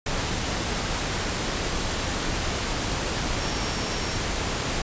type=tone in noise; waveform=sine; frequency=5530 Hz; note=F8; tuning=18 cents flat; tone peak=-38 dBFS; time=3.39-4.18 s; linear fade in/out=5 ms; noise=pink; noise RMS=-27 dBFS; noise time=0.06-4.82 s; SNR=-14 dB; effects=resampled to 16000 Hz